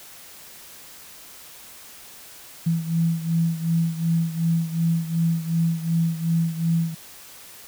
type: beating tone pair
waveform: sine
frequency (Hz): 164.9 / 167.6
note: E3 / E3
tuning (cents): +1 / +29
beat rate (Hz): 2.7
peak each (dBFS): -21 / -25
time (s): 2.66-6.95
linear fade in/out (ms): 10
effects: white hiss -44 dBFS RMS until 7.67 s